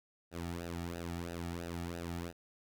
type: tone with flanger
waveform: sawtooth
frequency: 85.6 Hz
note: F2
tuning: 34 cents flat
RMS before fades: -41 dBFS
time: 0.31-2.33 s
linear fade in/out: 50 ms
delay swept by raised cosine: 0.9 to 2 ms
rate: 3 Hz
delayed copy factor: -0.85
effects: none